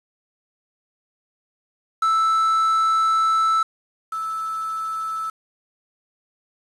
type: tone pair in turn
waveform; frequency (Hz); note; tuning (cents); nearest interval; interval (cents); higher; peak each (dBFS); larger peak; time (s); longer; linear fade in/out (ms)
triangle / sine; 1318.5 / 1312.6; E6 / E6; 0 / -8; unison; 8; first; -14 / -24; first; 2.02-3.63 / 4.12-5.3; first; 5
effects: resampled to 24000 Hz + 7-bit